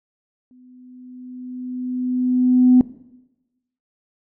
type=tone with exponential growth; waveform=sine; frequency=251.6 Hz; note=B3; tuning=32 cents sharp; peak=-7 dBFS; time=0.51-2.81 s; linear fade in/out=1 ms; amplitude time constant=500 ms; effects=noise-tail reverb RT60 1.0 s tail -18 dB re dry + tanh soft clip ceiling -3 dBFS